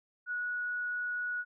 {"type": "tone", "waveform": "sine", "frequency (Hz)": 1463, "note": "F#6", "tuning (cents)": -20, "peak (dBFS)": -32, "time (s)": [0.26, 1.45], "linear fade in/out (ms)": 50, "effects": []}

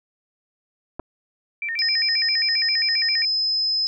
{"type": "clicks", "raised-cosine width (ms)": 1, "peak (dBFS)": -18, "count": 2, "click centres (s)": [0.995, 0.998]}
{"type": "tone with vibrato", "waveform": "sine", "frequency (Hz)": 2072, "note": "C7", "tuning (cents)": -17, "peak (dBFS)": -24, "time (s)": [1.62, 3.25], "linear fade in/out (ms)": 2, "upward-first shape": "square", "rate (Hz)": 7.5, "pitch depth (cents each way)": 210}
{"type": "tone", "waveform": "sine", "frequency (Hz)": 5100, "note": "D#8", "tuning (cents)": 42, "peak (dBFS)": -19, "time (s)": [1.79, 3.87], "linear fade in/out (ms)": 0}
{"effects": []}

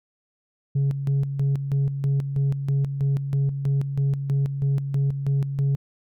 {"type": "tone with tremolo", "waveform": "sine", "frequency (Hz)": 138.59, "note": "C#3", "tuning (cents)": 0, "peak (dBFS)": -16, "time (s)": [0.75, 5.76], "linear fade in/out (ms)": 10, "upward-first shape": "square", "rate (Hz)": 3.1, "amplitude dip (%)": 65, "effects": ["tanh soft clip ceiling -17 dBFS"]}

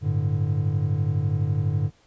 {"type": "chord", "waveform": "triangle", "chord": "G suspended second", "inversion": "none", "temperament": "equal", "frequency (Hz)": [98, 110, 146.83], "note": ["G2", "A2", "D3"], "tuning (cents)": [0, 0, 0], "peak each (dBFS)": [-23, -24, -23], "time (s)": [0.01, 1.91], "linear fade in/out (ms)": 50, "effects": ["pink hiss -60 dBFS RMS until 2.06 s", "resampled to 16000 Hz"]}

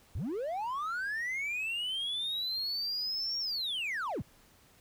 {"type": "linear two-way sweep", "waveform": "triangle", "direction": "up then down", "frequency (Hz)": [55.7, 5588, 55.7], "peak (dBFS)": -30, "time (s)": [0.15, 4.22], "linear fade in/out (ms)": 5, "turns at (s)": 3.39, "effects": ["tanh soft clip ceiling -26 dBFS", "pink hiss -62 dBFS RMS until 4.8 s"]}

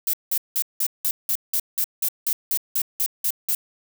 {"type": "noise bursts", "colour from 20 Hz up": "violet", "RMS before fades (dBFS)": -22, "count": 15, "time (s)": [0.07, 3.55], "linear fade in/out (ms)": 2, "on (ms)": 64, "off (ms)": 180, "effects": []}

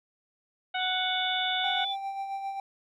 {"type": "harmonic tone", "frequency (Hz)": 740, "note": "F#5", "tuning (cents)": 0, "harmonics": [1, 2, 3, 4, 5], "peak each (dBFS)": [-31, -34, -36, -37, -38], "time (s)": [0.74, 1.85], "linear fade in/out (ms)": 10}
{"type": "tone", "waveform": "sine", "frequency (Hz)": 3483, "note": "A7", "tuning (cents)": -18, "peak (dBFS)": -30, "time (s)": [0.78, 1.96], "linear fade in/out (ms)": 50}
{"type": "tone with tremolo", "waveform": "triangle", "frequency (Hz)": 784, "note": "G5", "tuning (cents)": 0, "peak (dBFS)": -28, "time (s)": [1.64, 2.6], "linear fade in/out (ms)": 2, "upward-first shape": "sine", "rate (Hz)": 7.5, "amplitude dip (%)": 45}
{"effects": []}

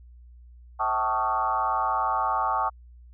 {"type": "tone with frequency modulation", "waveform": "sine", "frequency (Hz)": 1000, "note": "B5", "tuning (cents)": 21, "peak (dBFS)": -22, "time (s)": [0.79, 2.7], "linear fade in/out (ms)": 20, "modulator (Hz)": 117, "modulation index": 2.4, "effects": ["added 60 Hz sine -46 dBFS peak until 3.13 s"]}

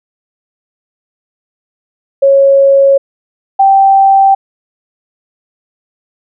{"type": "tone pair in turn", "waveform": "sine", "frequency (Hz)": [550, 780.7], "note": ["C#5", "G5"], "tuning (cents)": [-14, -7], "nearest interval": "tritone", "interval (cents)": 607, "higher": "second", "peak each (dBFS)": -3, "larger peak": "neither", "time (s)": [[2.22, 2.98], [3.59, 4.35]], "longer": "neither", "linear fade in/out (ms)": 10, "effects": []}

